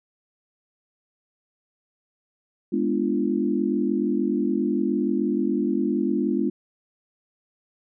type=chord; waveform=sine; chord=G# diminished seventh; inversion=none; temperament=equal with one note detuned; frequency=207.7 / 246.9 / 293.7 / 343.8 Hz; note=G#3 / B3 / D4 / F4; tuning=0 / 0 / 0 / -27 cents; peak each=-26 dBFS; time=2.72-6.5 s; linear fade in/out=10 ms; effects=none